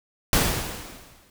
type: noise with exponential decay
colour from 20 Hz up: pink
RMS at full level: -18 dBFS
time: 0.33-1.3 s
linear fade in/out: 1 ms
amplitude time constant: 210 ms
effects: none